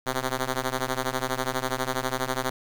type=ring-modulated tone; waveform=5% pulse; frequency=129.9 Hz; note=C3; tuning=12 cents flat; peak=-12 dBFS; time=0.06-2.5 s; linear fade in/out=2 ms; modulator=136 Hz; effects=9-bit